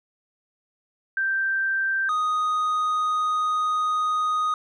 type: tone pair in turn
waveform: sine / triangle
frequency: 1568 / 1244.5 Hz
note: G6 / D#6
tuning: 0 / 0 cents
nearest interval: major third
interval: 400 cents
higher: first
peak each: -21 / -19 dBFS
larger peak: second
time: 1.17-2.09 / 2.09-4.54 s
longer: second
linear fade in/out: 2 ms
effects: resampled to 22050 Hz